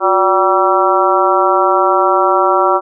harmonic tone with a mistuned harmonic, 191.9 Hz, G3, 37 cents flat, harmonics 2 / 3 / 4 / 5 / 6 / 7, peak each -16 / -16 / -16 / -16 / -16 / -16 dBFS, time 0-2.81 s, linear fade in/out 50 ms, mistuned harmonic 2, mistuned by -98 cents, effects none

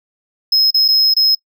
triangle tone with dropouts, 5140 Hz, E8, 45 cents flat, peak -8 dBFS, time 0.52-1.35 s, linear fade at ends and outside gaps 5 ms, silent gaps 0.707-0.743 / 0.881-0.885 / 1.139-1.165 s, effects noise-tail reverb RT60 0.1 s tail -26 dB re dry

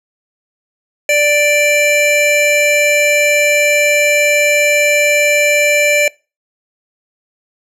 square tone pair together, 587.2 / 2349 Hz, D5 / D7, 0 / 0 cents, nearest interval 2 octaves, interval 2400 cents, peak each -13 dBFS, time 1.09-6.08 s, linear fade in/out 2 ms, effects noise-tail reverb RT60 0.3 s tail -24 dB re dry + low-pass 11000 Hz 12 dB/octave

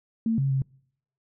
sine tone with pitch steps, 225.9 / 136.9 / 134.2 Hz, A3 / C#3 / C3, +46 / -21 / +44 cents, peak -21 dBFS, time 0.26-0.62 s, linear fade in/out 2 ms, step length 120 ms, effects noise-tail reverb RT60 0.7 s tail -26 dB re dry

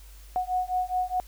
sine beating tone pair, 731 / 735.8 Hz, F#5 / F#5, -21 / -10 cents, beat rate 4.8 Hz, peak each -28 dBFS, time 0.36-1.2 s, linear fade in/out 0 ms, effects added 50 Hz sine -45 dBFS peak until 1.27 s + white hiss -55 dBFS RMS until 1.27 s

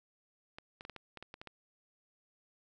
clicks, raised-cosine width 0.3 ms, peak -30 dBFS, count 10, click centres 0.585 / 0.809 / 0.851 / 0.897 / 0.963 / 1.173 / 1.226 / 1.341 / 1.415 / 1.473 s, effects none

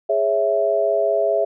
sine chord, C# minor, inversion second, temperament equal, 415.3 / 554.4 / 659.3 Hz, G#4 / C#5 / E5, 0 / 0 / 0 cents, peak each -22 / -22 / -18 dBFS, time 0.09-1.45 s, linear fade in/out 10 ms, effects none

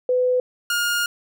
sine / sawtooth tone pair in turn, 502 / 1419.9 Hz, B4 / F6, +28 / +28 cents, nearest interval octave + tritone, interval 1800 cents, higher second, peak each -16 dBFS, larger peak neither, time 0.09-0.4 / 0.7-1.06 s, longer second, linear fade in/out 2 ms, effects none

